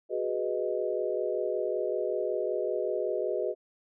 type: chord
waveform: sine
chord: G# minor seventh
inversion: third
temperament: equal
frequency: 370 / 415.3 / 493.9 / 622.3 Hz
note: F#4 / G#4 / B4 / D#5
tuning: 0 / 0 / 0 / 0 cents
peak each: -33 dBFS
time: 0.09-3.55 s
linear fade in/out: 50 ms
effects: none